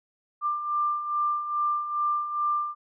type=beating tone pair; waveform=sine; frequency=1187 / 1189.4 Hz; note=D6 / D6; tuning=+18 / +22 cents; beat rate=2.4 Hz; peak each=-32 / -25 dBFS; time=0.41-2.75 s; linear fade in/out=50 ms; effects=none